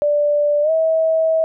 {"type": "tone with pitch glide", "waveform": "sine", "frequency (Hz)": [587.3, 644.2], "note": ["D5", "E5"], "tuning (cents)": [0, -40], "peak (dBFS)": -13, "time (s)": [0.02, 1.44], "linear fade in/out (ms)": 0, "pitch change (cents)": 160, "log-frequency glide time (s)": [0.62, 0.71], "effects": []}